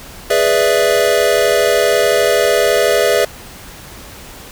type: chord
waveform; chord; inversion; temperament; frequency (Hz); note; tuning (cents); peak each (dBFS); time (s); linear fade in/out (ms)
square; E dominant seventh; first; equal; 415.3 / 493.9 / 587.3 / 659.3; G#4 / B4 / D5 / E5; 0 / 0 / 0 / 0; -17; 0.3-3.25; 5
effects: pink hiss -35 dBFS RMS until 4.51 s